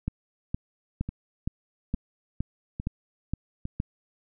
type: two click trains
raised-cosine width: 5 ms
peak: -20 / -15 dBFS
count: 4 / 9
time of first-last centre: 1.09-3.654 / 0.08-3.801 s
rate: 1.17 / 2.15 Hz
effects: none